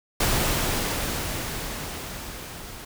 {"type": "noise with level ramp", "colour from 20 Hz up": "pink", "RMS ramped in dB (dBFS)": [-22, -40], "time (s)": [0.2, 2.85], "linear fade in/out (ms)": 5, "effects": []}